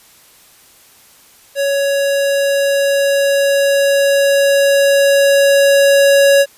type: tone with level ramp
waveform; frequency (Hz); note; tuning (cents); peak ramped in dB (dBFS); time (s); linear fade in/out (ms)
square; 558; C#5; +11; -14 to -7; 1.55-6.46; 50
effects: white hiss -46 dBFS RMS until 6.57 s + resampled to 32000 Hz